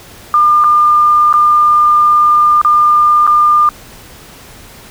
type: tone with dropouts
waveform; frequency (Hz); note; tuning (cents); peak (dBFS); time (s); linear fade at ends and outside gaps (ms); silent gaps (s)
sine; 1203; D6; +41; -5; 0.34-3.69; 1; 0.639-0.643 / 1.328-1.339 / 2.615-2.648 / 3.267-3.275
effects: pink hiss -36 dBFS RMS until 4.9 s